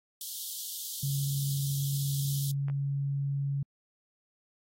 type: high-pass noise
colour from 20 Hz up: white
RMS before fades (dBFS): -38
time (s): 0.21-2.51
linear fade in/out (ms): 2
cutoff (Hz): 3100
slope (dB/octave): 96
type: tone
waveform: sine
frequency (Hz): 139.7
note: C#3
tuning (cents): +14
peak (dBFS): -28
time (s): 1.03-3.63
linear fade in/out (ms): 5
type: clicks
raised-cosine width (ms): 0.5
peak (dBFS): -31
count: 2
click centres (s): 2.684 / 2.699
effects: AAC 48 kbps